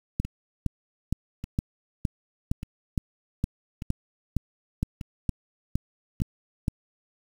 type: two click trains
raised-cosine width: 5 ms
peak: -12 / -22 dBFS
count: 15 / 6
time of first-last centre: 0.2-6.681 / 0.25-6.202 s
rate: 2.16 / 0.84 Hz
effects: 7-bit